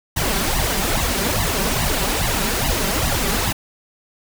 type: noise with flanger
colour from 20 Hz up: pink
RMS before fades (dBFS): -20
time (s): 0.16-3.53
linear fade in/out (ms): 10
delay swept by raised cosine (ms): 1 to 5.2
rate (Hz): 2.4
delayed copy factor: +0.85
effects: none